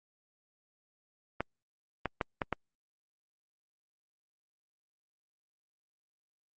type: clicks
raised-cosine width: 0.5 ms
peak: -15 dBFS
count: 5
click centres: 1.406 / 2.057 / 2.212 / 2.418 / 2.527 s
effects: Opus 32 kbps

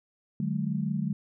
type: tone cluster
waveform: sine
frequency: 151.1 / 188 / 213.3 Hz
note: D3 / F#3 / G#3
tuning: +50 / +28 / +46 cents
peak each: -31 dBFS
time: 0.4-1.13 s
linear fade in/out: 2 ms
effects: none

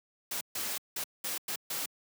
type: noise bursts at uneven times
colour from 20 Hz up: white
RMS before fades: -35 dBFS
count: 6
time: 0.31-0.41 / 0.55-0.78 / 0.96-1.04 / 1.24-1.38 / 1.48-1.56 / 1.7-1.86 s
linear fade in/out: 5 ms
effects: high-pass 150 Hz 12 dB/octave

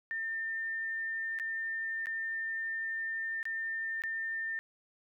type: tone with dropouts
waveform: sine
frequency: 1803 Hz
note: A6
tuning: 42 cents sharp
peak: -33 dBFS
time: 0.11-4.59 s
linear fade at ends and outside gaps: 0 ms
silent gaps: 1.388-1.398 / 2.058-2.069 / 3.429-3.454 / 4.02-4.037 s
effects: none

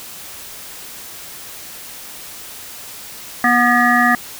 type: harmonic tone with a mistuned harmonic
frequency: 243.4 Hz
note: B3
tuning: 25 cents flat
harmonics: 1 / 3 / 5 / 7 / 8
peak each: -17 / -17 / -17 / -17 / -17 dBFS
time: 3.44-4.15 s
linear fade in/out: 2 ms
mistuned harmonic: 8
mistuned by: -32 cents
effects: white hiss -34 dBFS RMS until 4.39 s

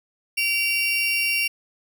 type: tone pair together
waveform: 35% pulse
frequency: 2305 / 2761 Hz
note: D7 / F7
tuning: -33 / -20 cents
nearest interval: minor third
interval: 313 cents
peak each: -24 / -20 dBFS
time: 0.37-1.48 s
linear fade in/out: 10 ms
effects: none

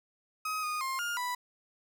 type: tone with pitch steps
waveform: 35% pulse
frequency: 1263 / 1233 / 1060 / 1415 / 987 Hz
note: D#6 / D#6 / C6 / F6 / B5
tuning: +26 / -16 / +22 / +22 / -1 cents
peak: -30 dBFS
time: 0.45-1.35 s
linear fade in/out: 5 ms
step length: 180 ms
effects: none

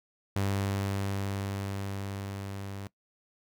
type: tone with level ramp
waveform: sawtooth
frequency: 98.7 Hz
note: G2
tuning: 12 cents sharp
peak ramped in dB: -23 to -34 dBFS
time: 0.36-2.87 s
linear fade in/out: 0 ms
effects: noise-tail reverb RT60 0.1 s tail -20 dB re dry

